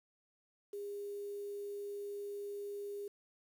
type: tone with quantisation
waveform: sine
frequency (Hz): 406.3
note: G#4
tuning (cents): -38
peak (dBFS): -40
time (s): 0.73-3.08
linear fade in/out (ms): 5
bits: 10
effects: none